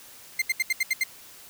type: tone bursts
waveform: 40% pulse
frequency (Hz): 2093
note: C7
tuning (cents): 0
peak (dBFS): -20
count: 7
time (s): 0.39-1.037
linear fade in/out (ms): 5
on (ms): 29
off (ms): 74
effects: white hiss -48 dBFS RMS until 1.49 s